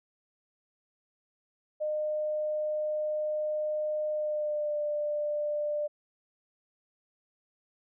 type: tone with pitch glide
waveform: sine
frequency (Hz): 609 to 594.4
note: D#5 to D5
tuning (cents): -37 to +21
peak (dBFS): -28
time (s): 1.8-5.88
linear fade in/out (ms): 20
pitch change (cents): -42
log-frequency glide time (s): 4.11-4.78
effects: none